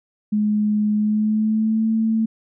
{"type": "tone with pitch glide", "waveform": "sine", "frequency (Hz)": [210.6, 222.4], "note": ["G#3", "A3"], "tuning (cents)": [24, 19], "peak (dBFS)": -16, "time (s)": [0.32, 2.26], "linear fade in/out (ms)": 10, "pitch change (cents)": 95, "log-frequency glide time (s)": [0.95, 1.9], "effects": []}